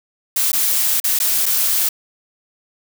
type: noise with dropouts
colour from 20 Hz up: blue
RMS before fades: -17 dBFS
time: 0.36-1.89 s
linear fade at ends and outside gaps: 5 ms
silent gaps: 0.518-0.53 / 1.001-1.041 / 1.19-1.2 / 1.458-1.462 s
effects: none